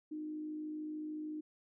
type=tone with frequency modulation; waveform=sine; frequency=306.5 Hz; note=D#4; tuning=26 cents flat; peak=-39 dBFS; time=0.11-1.41 s; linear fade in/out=10 ms; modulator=53.6 Hz; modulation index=0.25; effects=none